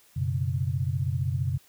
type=chord; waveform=sine; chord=F# suspended fourth; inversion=none; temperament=equal; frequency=92.5 / 123.47 / 138.59 Hz; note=F#2 / B2 / C#3; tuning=0 / 0 / 0 cents; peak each=-29 dBFS; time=0.16-1.58 s; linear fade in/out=10 ms; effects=white hiss -59 dBFS RMS until 1.68 s